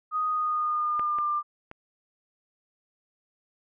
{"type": "tone with pitch glide", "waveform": "sine", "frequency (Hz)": [1245, 1192.2], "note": ["D#6", "D6"], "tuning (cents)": [1, 26], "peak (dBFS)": -24, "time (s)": [0.11, 1.43], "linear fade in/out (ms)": 50, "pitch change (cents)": -75, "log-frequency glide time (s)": [0.28, 1.29]}
{"type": "clicks", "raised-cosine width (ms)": 0.5, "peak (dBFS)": [-21, -25, -26], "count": 3, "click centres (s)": [0.995, 1.186, 1.714]}
{"effects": []}